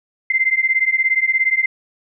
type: beating tone pair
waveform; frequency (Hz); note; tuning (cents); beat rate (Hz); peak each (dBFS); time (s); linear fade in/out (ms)
sine; 2073 / 2090; C7 / C7; -17 / -2; 17; -17; 0.3-1.66; 5
effects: none